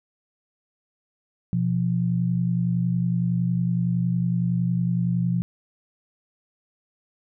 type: tone pair together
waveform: sine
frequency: 123.77 / 174.61 Hz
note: B2 / F3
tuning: +4 / 0 cents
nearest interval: tritone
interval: 596 cents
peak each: -24 / -22 dBFS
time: 1.53-5.42 s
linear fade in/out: 0 ms
effects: none